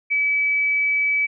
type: tone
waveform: sine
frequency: 2292 Hz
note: D7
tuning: 43 cents flat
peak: -17 dBFS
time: 0.1-1.27 s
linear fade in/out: 20 ms
effects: none